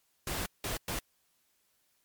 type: noise bursts at uneven times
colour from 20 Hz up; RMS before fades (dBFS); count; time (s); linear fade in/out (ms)
pink; -35; 3; 0.27-0.46 / 0.64-0.77 / 0.88-0.99; 2
effects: white hiss -73 dBFS RMS until 2.04 s + MP3 96 kbps